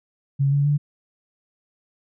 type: tone with pitch steps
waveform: sine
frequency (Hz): 138.59 / 142.24 / 145.99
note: C#3 / C#3 / D3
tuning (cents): 0 / +45 / -10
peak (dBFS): -16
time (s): 0.39-0.78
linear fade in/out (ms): 20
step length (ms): 130
effects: none